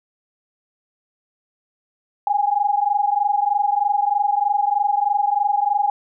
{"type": "tone pair together", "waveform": "sine", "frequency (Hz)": [807.4, 830.6], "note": ["G#5", "G#5"], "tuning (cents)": [-49, 0], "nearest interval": "unison", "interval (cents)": 49, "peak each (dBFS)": -19, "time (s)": [2.27, 5.9], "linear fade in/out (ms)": 2, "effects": []}